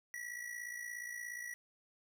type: tone with amplitude modulation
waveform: square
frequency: 1936 Hz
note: B6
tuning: 35 cents flat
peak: -40 dBFS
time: 0.14-1.54 s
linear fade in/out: 0 ms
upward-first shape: sine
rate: 57 Hz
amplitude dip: 65%
effects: none